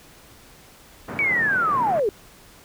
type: band-pass noise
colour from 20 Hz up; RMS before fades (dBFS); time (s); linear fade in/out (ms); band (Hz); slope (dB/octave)
pink; -33; 1.08-2; 5; 120 to 1800; 24
type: linear sweep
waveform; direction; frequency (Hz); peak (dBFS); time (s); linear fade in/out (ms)
sine; down; 2300 to 380; -18; 1.19-2.09; 0
effects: pink hiss -49 dBFS RMS until 2.64 s